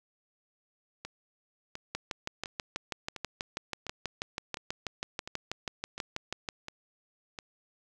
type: two click trains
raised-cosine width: 0.2 ms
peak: -16 / -22 dBFS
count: 29 / 10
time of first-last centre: 1.95-6.488 / 1.05-7.388 s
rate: 6.17 / 1.42 Hz
effects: none